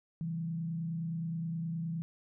sine tone with frequency modulation, 164.81 Hz, E3, in tune, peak -33 dBFS, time 0.21-2.02 s, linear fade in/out 0 ms, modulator 29.6 Hz, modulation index 0.45, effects none

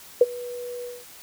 sine tone with ADSR envelope, 488 Hz, B4, 21 cents flat, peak -8 dBFS, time 0.21-1.05 s, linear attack 4 ms, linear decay 33 ms, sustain -23 dB, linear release 210 ms, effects white hiss -46 dBFS RMS until 1.22 s

